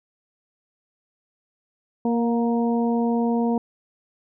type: harmonic tone with a mistuned harmonic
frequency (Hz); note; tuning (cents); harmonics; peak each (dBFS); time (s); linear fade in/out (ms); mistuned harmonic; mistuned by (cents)
233.9; A#3; +6; 1 / 2 / 3 / 4; -20 / -26 / -30 / -32; 2.05-3.58; 2; 3; +18
effects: none